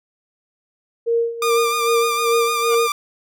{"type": "tone with tremolo", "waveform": "sine", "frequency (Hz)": 464.8, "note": "A#4", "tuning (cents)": -5, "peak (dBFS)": -14, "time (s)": [1.06, 2.88], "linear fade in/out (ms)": 20, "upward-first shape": "sine", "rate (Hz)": 2.5, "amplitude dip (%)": 80}
{"type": "tone with vibrato", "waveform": "sawtooth", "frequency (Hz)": 1200, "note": "D6", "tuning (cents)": 37, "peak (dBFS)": -15, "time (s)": [1.42, 2.92], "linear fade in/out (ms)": 2, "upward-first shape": "sine", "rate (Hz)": 6.6, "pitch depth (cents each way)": 36}
{"type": "tone with exponential growth", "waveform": "15% pulse", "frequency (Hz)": 717, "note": "F5", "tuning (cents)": 45, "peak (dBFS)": -23, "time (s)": [2.59, 2.75], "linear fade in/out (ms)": 5, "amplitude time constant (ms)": 34}
{"effects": []}